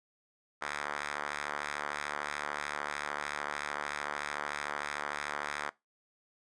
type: ring-modulated tone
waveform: 5% pulse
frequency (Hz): 73.42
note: D2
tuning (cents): 0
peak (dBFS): -21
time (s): 0.61-5.7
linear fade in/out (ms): 10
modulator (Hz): 1320
effects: noise-tail reverb RT60 0.2 s tail -21 dB re dry + resampled to 22050 Hz